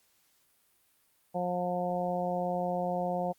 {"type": "harmonic tone", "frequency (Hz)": 178.3, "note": "F3", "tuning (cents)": 36, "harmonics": [1, 2, 3, 4, 5], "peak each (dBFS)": [-35, -41, -33, -33, -40], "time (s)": [1.34, 3.33], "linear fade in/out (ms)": 20, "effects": ["white hiss -69 dBFS RMS until 3.38 s", "Opus 48 kbps"]}